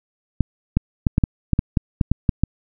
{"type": "clicks", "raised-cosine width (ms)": 5, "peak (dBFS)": -3, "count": 12, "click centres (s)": [0.407, 0.77, 1.068, 1.181, 1.238, 1.533, 1.591, 1.772, 2.012, 2.116, 2.292, 2.436], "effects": []}